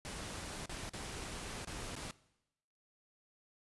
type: noise with dropouts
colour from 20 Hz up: pink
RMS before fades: -44 dBFS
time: 0.05-2.11 s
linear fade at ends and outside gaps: 0 ms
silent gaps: 0.658-0.695 / 0.894-0.935 / 1.648-1.673 / 1.954-1.964 s
effects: noise-tail reverb RT60 0.9 s tail -20 dB re dry + resampled to 24000 Hz